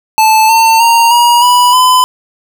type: tone with pitch steps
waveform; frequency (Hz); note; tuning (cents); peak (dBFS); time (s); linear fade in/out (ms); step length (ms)
square; 875 / 900.6 / 927 / 954.2 / 982.2 / 1010.9; A5 / A5 / A#5 / A#5 / B5 / B5; -10 / +40 / -10 / +40 / -10 / +40; -5; 0.18-2.04; 0; 310
effects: none